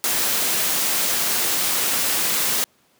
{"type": "noise", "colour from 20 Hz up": "white", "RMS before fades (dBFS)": -21, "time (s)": [0.04, 2.64], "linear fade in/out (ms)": 0, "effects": ["pink hiss -60 dBFS RMS until 2.99 s", "high-pass 150 Hz 12 dB/octave"]}